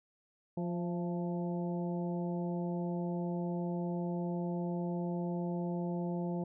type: harmonic tone with a mistuned harmonic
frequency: 174.9 Hz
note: F3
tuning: 3 cents sharp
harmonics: 1 / 2 / 3 / 4 / 5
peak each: -34 / -40 / -44 / -46 / -48 dBFS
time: 0.57-6.44 s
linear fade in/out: 5 ms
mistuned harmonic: 4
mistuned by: -43 cents
effects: none